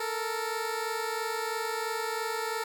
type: tone pair together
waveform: 15% pulse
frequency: 440 / 463 Hz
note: A4 / A#4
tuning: 0 / -12 cents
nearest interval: minor second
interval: 88 cents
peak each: -26 / -28 dBFS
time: 0-2.64 s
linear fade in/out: 5 ms
effects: 10-bit